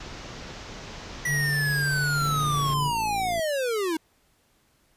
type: low-pass noise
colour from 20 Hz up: pink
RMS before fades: -40 dBFS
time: 0-2.74 s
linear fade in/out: 5 ms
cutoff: 6600 Hz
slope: 48 dB/octave
type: linear sweep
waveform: square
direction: down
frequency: 1956 to 306.8 Hz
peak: -25 dBFS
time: 1.25-3.97 s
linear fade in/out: 5 ms
type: tone with vibrato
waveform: triangle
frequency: 144.5 Hz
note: D3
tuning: 28 cents flat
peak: -24 dBFS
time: 1.26-2.92 s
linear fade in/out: 50 ms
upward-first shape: triangle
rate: 1.2 Hz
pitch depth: 19 cents each way
type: click train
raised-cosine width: 3 ms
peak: -26 dBFS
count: 67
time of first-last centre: 2.22-3.394 s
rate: 56.2 Hz
effects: pink hiss -65 dBFS RMS until 4.96 s + resampled to 32000 Hz